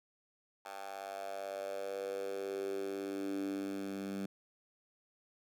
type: tone with high-pass filter sweep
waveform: 10% pulse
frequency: 98 Hz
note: G2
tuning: in tune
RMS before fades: -40 dBFS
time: 0.65-4.26 s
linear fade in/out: 5 ms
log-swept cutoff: 850 to 210 Hz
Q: 5.3
effects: none